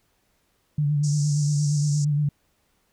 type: tone with vibrato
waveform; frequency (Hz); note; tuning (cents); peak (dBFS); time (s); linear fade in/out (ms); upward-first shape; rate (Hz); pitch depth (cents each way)
sine; 146.83; D3; 0; -19; 0.78-2.29; 5; sine; 8.6; 40
type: band-pass noise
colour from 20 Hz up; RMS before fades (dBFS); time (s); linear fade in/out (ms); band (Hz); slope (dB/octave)
white; -37; 1.03-2.05; 10; 5200 to 7700; 48
effects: pink hiss -68 dBFS RMS until 2.92 s